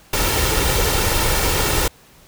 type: noise with comb filter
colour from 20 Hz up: pink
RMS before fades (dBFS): -18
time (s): 0.13-1.88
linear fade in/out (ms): 5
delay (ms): 2.2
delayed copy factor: +0.5
effects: pink hiss -49 dBFS RMS until 2.27 s